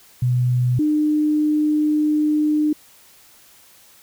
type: tone pair in turn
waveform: sine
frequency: 124.2 / 302.5 Hz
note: B2 / D#4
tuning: +10 / -49 cents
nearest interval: octave + minor third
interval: 1541 cents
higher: second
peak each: -15 dBFS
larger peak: neither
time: 0.22-0.79 / 0.79-2.73 s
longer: second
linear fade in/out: 5 ms
effects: white hiss -50 dBFS RMS until 4.02 s